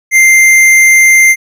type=tone with hard clipping; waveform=triangle; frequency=2093 Hz; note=C7; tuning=in tune; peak=-4 dBFS; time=0.11-1.36 s; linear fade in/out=50 ms; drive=16 dB; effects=none